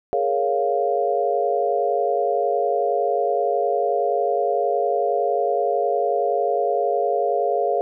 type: chord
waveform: sine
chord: Bb minor seventh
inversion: third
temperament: equal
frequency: 415.3 / 466.2 / 554.4 / 698.5 Hz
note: Ab4 / Bb4 / Db5 / F5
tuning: 0 / 0 / 0 / 0 cents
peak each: -24 / -25 / -24 / -22 dBFS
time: 0.13-7.81 s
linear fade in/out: 0 ms
effects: none